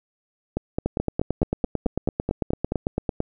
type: two click trains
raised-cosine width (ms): 2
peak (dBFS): -10 / -9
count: 11 / 22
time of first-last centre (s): 0.57-2.721 / 0.86-3.204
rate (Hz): 4.65 / 8.96
effects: none